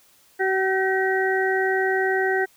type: harmonic tone with a mistuned harmonic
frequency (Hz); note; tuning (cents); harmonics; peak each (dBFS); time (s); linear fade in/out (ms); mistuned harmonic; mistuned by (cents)
380; F#4; +46; 1 / 2 / 4 / 5; -22 / -26 / -26 / -26; 0.39-2.46; 20; 4; +20
effects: white hiss -57 dBFS RMS until 2.56 s